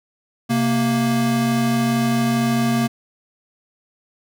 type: tone pair together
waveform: square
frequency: 130.81 / 232.9 Hz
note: C3 / A#3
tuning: 0 / -1 cents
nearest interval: minor seventh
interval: 999 cents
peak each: -24 / -18 dBFS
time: 0.49-2.88 s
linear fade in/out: 20 ms
effects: none